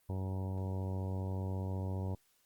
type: harmonic tone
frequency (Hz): 94.8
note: F#2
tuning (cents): +43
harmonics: 1 / 2 / 3 / 4 / 5 / 6 / 7 / 8 / 9 / 10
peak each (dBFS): -35 / -43 / -48 / -49 / -50 / -51 / -55 / -57 / -55 / -54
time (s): 0.09-2.15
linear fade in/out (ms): 5
effects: white hiss -72 dBFS RMS until 2.45 s + Opus 32 kbps